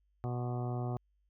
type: harmonic tone with a mistuned harmonic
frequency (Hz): 122.7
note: B2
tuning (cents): -11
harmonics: 1 / 2 / 3 / 4 / 5 / 6 / 7 / 8 / 9 / 10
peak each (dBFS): -34 / -43 / -43 / -50 / -48 / -44 / -53 / -57 / -53 / -55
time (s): 0.24-0.97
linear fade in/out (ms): 0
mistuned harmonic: 8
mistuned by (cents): +67
effects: added 50 Hz sine -70 dBFS peak until 1.29 s